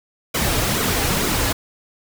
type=noise with flanger; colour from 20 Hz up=pink; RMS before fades=-20 dBFS; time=0.34-1.53 s; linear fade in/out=10 ms; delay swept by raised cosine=1.1 to 5.6 ms; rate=2.2 Hz; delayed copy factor=-0.65; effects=none